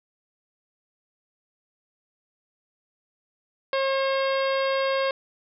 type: harmonic tone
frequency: 539 Hz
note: C#5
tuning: 49 cents flat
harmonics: 1 / 2 / 3 / 4 / 5 / 6 / 7 / 8 / 9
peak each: -23 / -29 / -33 / -35 / -37 / -39 / -40 / -41 / -42 dBFS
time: 3.73-5.11 s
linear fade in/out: 2 ms
effects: none